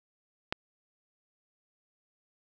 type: click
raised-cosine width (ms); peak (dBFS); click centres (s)
0.3; -13; 0.525
effects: none

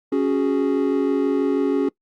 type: chord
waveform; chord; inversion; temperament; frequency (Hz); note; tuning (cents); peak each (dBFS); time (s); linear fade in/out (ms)
triangle; C# suspended fourth; none; just; 277.2 / 369.6 / 415.8; C#4 / F#4 / G#4; 0 / -2 / +2; -18 / -21 / -21; 0.12-1.89; 5
effects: noise-tail reverb RT60 0.1 s tail -23 dB re dry + Opus 48 kbps

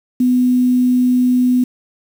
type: tone with quantisation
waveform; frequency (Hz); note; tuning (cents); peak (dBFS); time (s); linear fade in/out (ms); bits
sine; 250; B3; +21; -10; 0.2-1.64; 5; 6
effects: none

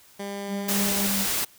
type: tone with pitch glide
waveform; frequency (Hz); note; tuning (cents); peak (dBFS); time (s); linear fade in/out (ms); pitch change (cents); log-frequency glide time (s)
15% pulse; 200 to 202.4; G3 to G#3; +35 to -44; -25; 0.19-1.07; 10; +21; 0.5-0.79
type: tone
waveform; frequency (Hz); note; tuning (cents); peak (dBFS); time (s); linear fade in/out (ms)
triangle; 198.7; G3; +24; -25; 0.48-1.27; 50
type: noise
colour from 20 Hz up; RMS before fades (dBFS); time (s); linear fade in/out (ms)
white; -26; 0.68-1.45; 10
effects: white hiss -54 dBFS RMS until 1.58 s

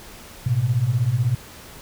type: beating tone pair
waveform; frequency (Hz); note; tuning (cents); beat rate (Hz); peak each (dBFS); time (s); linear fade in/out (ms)
sine; 110 / 126; A2 / B2; 0 / +35; 16; -22 / -19; 0.46-1.35; 5
effects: pink hiss -42 dBFS RMS until 1.81 s

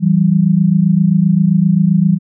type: tone pair together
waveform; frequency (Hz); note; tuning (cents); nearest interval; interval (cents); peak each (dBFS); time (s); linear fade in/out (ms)
sine; 164.81 / 192.44; E3 / G3; 0 / -32; minor third; 268; -11; 0-2.19; 50
effects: none

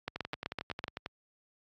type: two click trains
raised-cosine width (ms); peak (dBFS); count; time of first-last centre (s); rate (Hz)
0.3; -21 / -18; 11 / 7; 0.16-1.061 / 0.08-0.84; 11.1 / 7.89
effects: high-pass 60 Hz 12 dB/octave + AAC 48 kbps

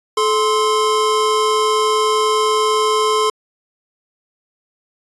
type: tone pair together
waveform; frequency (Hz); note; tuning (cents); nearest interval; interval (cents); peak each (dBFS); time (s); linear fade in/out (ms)
square; 432.1 / 1045.1; A4 / C6; -31 / -2; octave + minor third; 1529; -17; 0.17-3.3; 5
effects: resampled to 24000 Hz

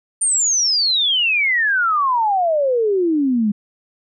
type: exponential sweep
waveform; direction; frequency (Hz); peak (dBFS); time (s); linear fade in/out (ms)
sine; down; 9150 to 201.1; -14; 0.21-3.52; 10
effects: none

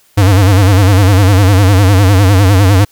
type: tone with vibrato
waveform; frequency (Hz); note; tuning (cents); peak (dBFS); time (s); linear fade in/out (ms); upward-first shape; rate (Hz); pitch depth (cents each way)
square; 97.1; G2; -16; -5; 0.17-2.85; 10; sine; 9.9; 120
effects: white hiss -50 dBFS RMS until 2.91 s

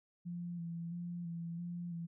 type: tone with vibrato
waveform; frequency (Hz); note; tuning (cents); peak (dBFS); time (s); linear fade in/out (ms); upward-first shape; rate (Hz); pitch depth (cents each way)
sine; 171.1; F3; -35; -39; 0.25-2.07; 20; square; 1.5; 27
effects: none

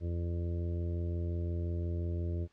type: harmonic tone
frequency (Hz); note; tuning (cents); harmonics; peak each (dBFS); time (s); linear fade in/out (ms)
85.7; F2; -32; 1 / 2 / 3 / 4 / 5 / 6 / 7; -32 / -43 / -49 / -43 / -49 / -56 / -51; 0-2.48; 50
effects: pink hiss -71 dBFS RMS until 2.52 s + low-pass 5000 Hz 12 dB/octave

